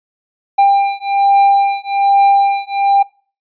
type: beating tone pair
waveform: triangle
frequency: 795 / 796.2 Hz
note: G5 / G5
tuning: +24 / +27 cents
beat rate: 1.2 Hz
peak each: -10 dBFS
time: 0.58-3.03 s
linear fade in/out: 10 ms
effects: noise-tail reverb RT60 0.4 s tail -24 dB re dry + resampled to 11025 Hz